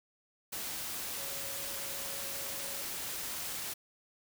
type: tone in noise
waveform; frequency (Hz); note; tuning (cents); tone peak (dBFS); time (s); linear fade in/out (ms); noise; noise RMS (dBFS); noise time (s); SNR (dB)
sine; 554; C#5; -1; -50; 1.17-2.82; 10; white; -39; 0.52-3.74; -14
effects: none